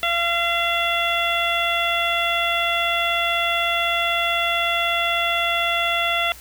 harmonic tone, 684 Hz, F5, 36 cents flat, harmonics 1 / 2 / 3 / 4 / 5, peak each -25 / -25 / -25 / -25 / -25 dBFS, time 0.03-6.32 s, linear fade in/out 0 ms, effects added 60 Hz sine -45 dBFS peak until 6.4 s + white hiss -43 dBFS RMS until 6.4 s

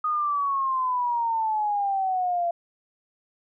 sine exponential sweep, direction down, 1244.5 to 681 Hz, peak -22 dBFS, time 0.04-2.51 s, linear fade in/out 5 ms, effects none

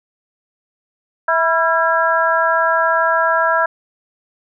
harmonic tone with a mistuned harmonic, 327.1 Hz, E4, 13 cents flat, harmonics 2 / 3 / 4 / 5, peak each -18 / -18 / -18 / -18 dBFS, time 1.28-3.66 s, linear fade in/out 5 ms, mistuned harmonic 4, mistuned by +58 cents, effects none

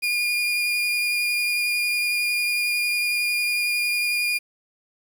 35% pulse tone with vibrato, 2427 Hz, D#7, 44 cents flat, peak -19 dBFS, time 0.02-4.39 s, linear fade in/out 20 ms, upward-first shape triangle, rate 11 Hz, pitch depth 15 cents each way, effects 8-bit

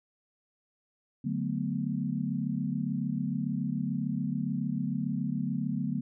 sine chord, B minor seventh, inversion first, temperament equal, 146.83 / 185 / 220 / 246.9 Hz, D3 / F#3 / A3 / B3, 0 / 0 / 0 / 0 cents, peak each -34 dBFS, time 1.24-6.01 s, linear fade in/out 10 ms, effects none

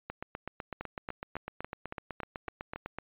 two click trains, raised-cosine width 0.5 ms, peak -22 / -22 dBFS, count 24 / 8, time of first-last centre 0.1-2.986 / 0.81-2.76 s, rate 7.97 / 3.59 Hz, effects resampled to 8000 Hz

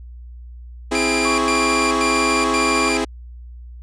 sawtooth chord, C augmented, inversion none, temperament equal, 261.6 / 329.6 / 415.3 Hz, C4 / E4 / G#4, 0 / 0 / 0 cents, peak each -19 dBFS, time 0.91-3.05 s, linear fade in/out 10 ms
sawtooth tone bursts, 2386 Hz, D7, 27 cents sharp, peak -17 dBFS, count 4, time 0.95-2.97 s, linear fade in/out 0 ms, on 430 ms, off 100 ms
triangle tone with vibrato, 1116 Hz, C#6, 11 cents sharp, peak -19 dBFS, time 1.25-2.89 s, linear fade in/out 5 ms, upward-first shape triangle, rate 4.5 Hz, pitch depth 9 cents each way
effects added 60 Hz sine -34 dBFS peak until 3.82 s + resampled to 22050 Hz

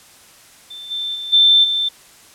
sine tone with level steps, 3554 Hz, A7, 17 cents sharp, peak -31 / -21 / -25 / -8 / -16 dBFS, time 0.7-1.89 s, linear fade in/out 10 ms, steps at 0.9 / 1.14 / 1.32 / 1.63 s, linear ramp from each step 20 ms, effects white hiss -46 dBFS RMS until 2.34 s + low-pass 11000 Hz 12 dB/octave

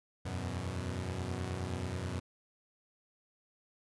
sawtooth chord, E suspended second, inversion none, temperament equal with one note detuned, 83.08 / 92.5 / 123.47 Hz, E2 / F#2 / B2, +14 / 0 / 0 cents, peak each -38 / -34 / -37 dBFS, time 0.25-2.2 s, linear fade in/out 10 ms, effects resampled to 24000 Hz

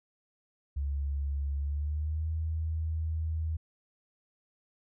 sine tone with pitch glide, 70.3 to 79.83 Hz, C#2 to D#2, +25 to +45 cents, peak -29 dBFS, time 0.76-3.57 s, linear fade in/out 10 ms, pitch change +220 cents, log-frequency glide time 1.58-2.29 s, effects none

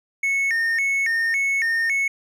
triangle tone with vibrato, 2007 Hz, B6, 27 cents sharp, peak -17 dBFS, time 0.23-2.08 s, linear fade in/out 5 ms, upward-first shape square, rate 1.8 Hz, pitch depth 160 cents each way, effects none

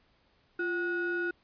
triangle ring-modulated tone, 554.4 Hz, C#5, in tune, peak -24 dBFS, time 0.59-1.31 s, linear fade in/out 5 ms, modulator 902 Hz, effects pink hiss -68 dBFS RMS until 1.43 s + resampled to 11025 Hz

